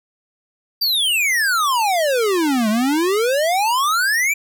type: exponential two-way sweep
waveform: square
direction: down then up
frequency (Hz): 4771 to 207.7 to 2394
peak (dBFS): -16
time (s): 0.81-4.34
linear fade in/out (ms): 10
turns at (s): 2.69
effects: none